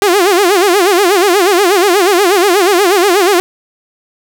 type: tone with vibrato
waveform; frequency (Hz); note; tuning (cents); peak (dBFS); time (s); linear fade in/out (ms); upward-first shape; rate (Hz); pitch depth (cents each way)
sawtooth; 378.1; F#4; +38; -3; 0.02-3.4; 0; sine; 8.3; 180
effects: none